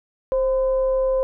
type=tone with frequency modulation; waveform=sine; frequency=526 Hz; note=C5; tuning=9 cents sharp; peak=-17 dBFS; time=0.32-1.23 s; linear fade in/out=0 ms; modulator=492 Hz; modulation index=0.31; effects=none